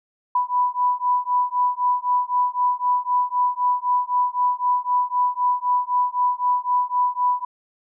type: beating tone pair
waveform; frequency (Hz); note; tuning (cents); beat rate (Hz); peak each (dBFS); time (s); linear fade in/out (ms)
sine; 987.8 / 991.7; B5 / B5; 0 / +7; 3.9; -21; 0.35-7.45; 5
effects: none